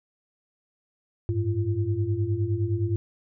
sine tone cluster, 97.6 / 107.3 / 343 Hz, G2 / A2 / F4, -7 / -43 / -31 cents, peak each -27 / -26 / -30 dBFS, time 1.29-2.96 s, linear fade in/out 0 ms, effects none

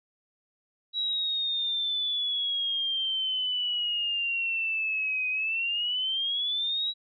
sine exponential two-way sweep, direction down then up, 3892 to 2500 to 3892 Hz, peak -26 dBFS, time 0.93-6.94 s, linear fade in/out 50 ms, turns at 5.29 s, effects none

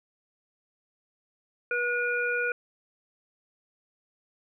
harmonic tone, 483.3 Hz, B4, 38 cents flat, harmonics 1 / 3 / 5, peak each -31 / -27 / -33 dBFS, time 1.71-2.52 s, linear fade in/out 2 ms, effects none

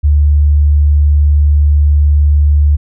sine tone, 73.42 Hz, D2, in tune, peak -5 dBFS, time 0.03-2.77 s, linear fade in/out 20 ms, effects none

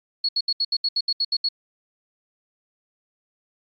sine tone bursts, 4351 Hz, C#8, 33 cents flat, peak -19 dBFS, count 11, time 0.24-1.488 s, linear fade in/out 5 ms, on 48 ms, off 72 ms, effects AAC 64 kbps

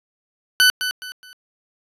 20% pulse tone with echo, 1500 Hz, F#6, 23 cents sharp, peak -6 dBFS, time 0.6-0.7 s, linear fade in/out 0 ms, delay 210 ms, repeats 3, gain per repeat -10 dB, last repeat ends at 1.33 s, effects resampled to 32000 Hz

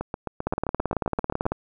two click trains, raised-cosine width 1 ms, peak -10 / -14 dBFS, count 20 / 12, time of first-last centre 0.47-1.52 / 0.01-1.455 s, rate 18.1 / 7.61 Hz, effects none

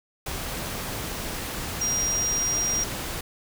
sine tone in noise, 5700 Hz, F8, 34 cents sharp, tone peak -23 dBFS, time 1.81-2.84 s, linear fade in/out 5 ms, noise pink, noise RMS -32 dBFS, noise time 0.26-3.21 s, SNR +6 dB, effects none

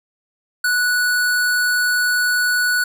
square tone, 1475 Hz, F#6, 6 cents flat, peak -16 dBFS, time 0.64-2.84 s, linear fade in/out 5 ms, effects none

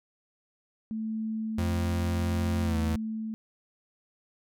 sine tone with tremolo, 220 Hz, A3, in tune, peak -29 dBFS, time 0.91-3.34 s, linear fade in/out 0 ms, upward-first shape sine, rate 0.68 Hz, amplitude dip 30%
40% pulse tone with pitch glide, 87 to 81.64 Hz, F2 to E2, -6 to -16 cents, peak -26 dBFS, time 1.58-2.96 s, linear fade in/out 5 ms, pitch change -110 cents, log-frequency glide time 2.63-2.77 s
effects none

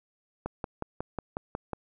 click train, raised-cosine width 1 ms, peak -18 dBFS, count 8, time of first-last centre 0.46-1.733 s, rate 5.5 Hz, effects none

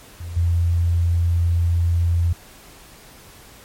sine tone with level steps, 85.4 Hz, F2, 38 cents flat, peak -28 / -15 dBFS, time 0.2-2.33 s, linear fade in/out 5 ms, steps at 0.36 s, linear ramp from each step 10 ms, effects pink hiss -45 dBFS RMS until 3.64 s + MP3 64 kbps

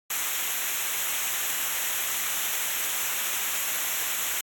white noise with comb filter, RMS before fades -28 dBFS, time 0.1-4.41 s, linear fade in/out 5 ms, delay 0.21 ms, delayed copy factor -0.75, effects AAC 64 kbps

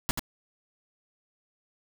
pink noise with echo, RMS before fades -26 dBFS, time 0.09-0.11 s, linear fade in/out 0 ms, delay 84 ms, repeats 1, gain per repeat -5 dB, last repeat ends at 0.194 s, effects none

